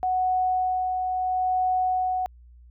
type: tone with tremolo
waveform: sine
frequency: 740 Hz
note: F#5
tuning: in tune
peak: -20 dBFS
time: 0.03-2.26 s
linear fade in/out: 0 ms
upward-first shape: sine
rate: 0.75 Hz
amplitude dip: 35%
effects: added 60 Hz sine -47 dBFS peak until 2.7 s